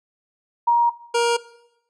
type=tone pair in turn; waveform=sine / 25% pulse; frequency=945 / 470.9 Hz; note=A#5 / A#4; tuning=+23 / +18 cents; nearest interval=octave; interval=1205 cents; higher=first; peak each=-13 dBFS; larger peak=neither; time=0.67-0.9 / 1.14-1.37 s; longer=neither; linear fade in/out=10 ms; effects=noise-tail reverb RT60 0.8 s tail -19 dB re dry + resampled to 24000 Hz